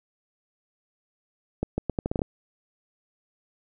accelerating click train, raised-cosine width 2 ms, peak -12 dBFS, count 9, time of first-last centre 1.63-2.218 s, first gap 150 ms, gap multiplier 0.78, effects none

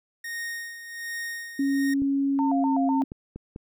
45% pulse tone with tremolo, 1856 Hz, A#6, 8 cents flat, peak -30 dBFS, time 0.24-1.94 s, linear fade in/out 5 ms, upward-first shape sine, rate 1.3 Hz, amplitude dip 65%
sine tone with pitch glide, 276.5 to 269.7 Hz, C#4 to C#4, -4 to -47 cents, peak -21 dBFS, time 1.59-3.04 s, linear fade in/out 5 ms, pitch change -43 cents, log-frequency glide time 2.31-2.79 s
clicks, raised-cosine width 3 ms, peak -24 dBFS, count 4, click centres 2.02 / 3.119 / 3.36 / 3.561 s
sine tone with vibrato, 796 Hz, G5, 26 cents sharp, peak -26 dBFS, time 2.39-3.02 s, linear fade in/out 0 ms, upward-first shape square, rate 4 Hz, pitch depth 220 cents each way
effects none

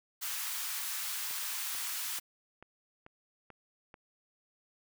white high-pass noise, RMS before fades -37 dBFS, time 0.21-2.2 s, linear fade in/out 20 ms, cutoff 950 Hz, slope 24 dB/octave
click train, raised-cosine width 0.5 ms, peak -35 dBFS, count 7, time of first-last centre 1.31-3.942 s, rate 2.28 Hz
effects none

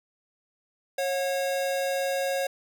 square tone pair together, 546 / 723.2 Hz, C#5 / F#5, -26 / -40 cents, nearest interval perfect fourth, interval 486 cents, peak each -27 / -33 dBFS, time 0.98-2.47 s, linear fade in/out 5 ms, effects none

